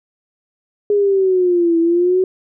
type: exponential two-way sweep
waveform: sine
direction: down then up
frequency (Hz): 415.3 to 330 to 376.9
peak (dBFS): -11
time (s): 0.9-2.24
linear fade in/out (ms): 2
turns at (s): 1.79
effects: none